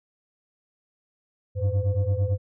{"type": "tone cluster", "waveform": "sine", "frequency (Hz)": [92.8, 101.7, 510], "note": ["F#2", "G#2", "C5"], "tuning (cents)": [6, -36, -44], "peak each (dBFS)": [-23, -23, -30], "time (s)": [1.55, 2.38], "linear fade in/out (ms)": 50, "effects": ["tanh soft clip ceiling -15 dBFS"]}